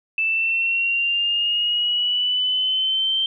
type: linear sweep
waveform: sine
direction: up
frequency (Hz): 2637 to 3136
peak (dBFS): -18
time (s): 0.18-3.26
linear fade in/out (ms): 2
effects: none